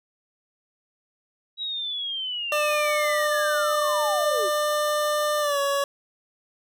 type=linear sweep; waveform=sine; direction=down; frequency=3883 to 329.6 Hz; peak=-27 dBFS; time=1.57-4.5 s; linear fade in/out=50 ms
type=tone with pitch glide; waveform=25% pulse; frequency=598 to 561.2 Hz; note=D5 to C#5; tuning=+31 to +21 cents; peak=-18 dBFS; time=2.52-5.84 s; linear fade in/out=2 ms; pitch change=-110 cents; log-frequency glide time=5.4-5.59 s
effects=none